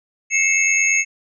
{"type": "tone cluster", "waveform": "sine", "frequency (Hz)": [2121, 2210, 2629, 6540], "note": ["C7", "C#7", "E7", "G#8"], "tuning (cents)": [23, -6, -5, -28], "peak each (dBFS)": -20, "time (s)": [0.3, 1.05], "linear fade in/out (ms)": 50, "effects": []}